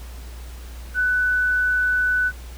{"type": "tone", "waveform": "sine", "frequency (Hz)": 1494, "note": "F#6", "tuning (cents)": 16, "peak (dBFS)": -17, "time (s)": [0.94, 2.32], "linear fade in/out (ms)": 50, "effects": ["added 60 Hz sine -34 dBFS peak until 2.57 s", "pink hiss -45 dBFS RMS until 2.57 s"]}